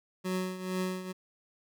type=tone with tremolo; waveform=25% pulse; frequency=185 Hz; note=F#3; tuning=in tune; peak=-25 dBFS; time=0.24-1.13 s; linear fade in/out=20 ms; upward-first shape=triangle; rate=2.2 Hz; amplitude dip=75%; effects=none